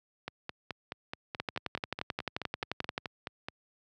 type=two click trains; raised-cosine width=0.3 ms; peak=-16 / -20 dBFS; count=19 / 16; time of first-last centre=1.4-2.979 / 0.28-3.485 s; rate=11.4 / 4.68 Hz; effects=high-pass 80 Hz 12 dB/octave